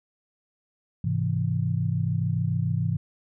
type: chord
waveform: sine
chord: Ab augmented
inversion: none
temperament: equal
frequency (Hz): 103.83 / 130.81 / 164.81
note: Ab2 / C3 / E3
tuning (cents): 0 / 0 / 0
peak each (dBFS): -27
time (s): 1.04-2.97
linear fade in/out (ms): 5
effects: none